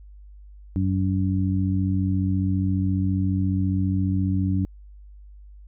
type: harmonic tone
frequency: 94.6 Hz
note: F#2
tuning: 39 cents sharp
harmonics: 1 / 2 / 3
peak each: -22 / -25 / -27 dBFS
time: 0.76-4.65 s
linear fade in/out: 0 ms
effects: added 50 Hz sine -42 dBFS peak until 5.67 s